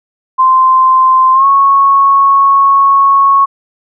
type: tone with pitch glide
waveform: sine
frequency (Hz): 1041 to 1102.9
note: C6 to C#6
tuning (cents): -9 to -9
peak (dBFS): -4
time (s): 0.38-3.46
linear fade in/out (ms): 20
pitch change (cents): +100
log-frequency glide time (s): 1.33-1.46
effects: none